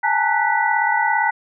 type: tone cluster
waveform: sine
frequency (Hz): 823 / 880 / 918 / 1486 / 1963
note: G#5 / A5 / A#5 / F#6 / B6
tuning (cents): -16 / 0 / -27 / +7 / -11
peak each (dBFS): -22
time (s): 0.03-1.31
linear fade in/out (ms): 10
effects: none